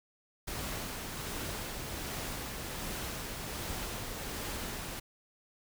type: noise with tremolo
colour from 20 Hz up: pink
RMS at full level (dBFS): -38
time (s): 0.47-5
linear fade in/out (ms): 10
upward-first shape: sine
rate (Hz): 1.3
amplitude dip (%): 25
effects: none